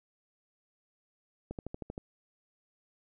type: click train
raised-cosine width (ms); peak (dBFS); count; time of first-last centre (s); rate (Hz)
2; -25; 7; 1.51-1.979; 12.8
effects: none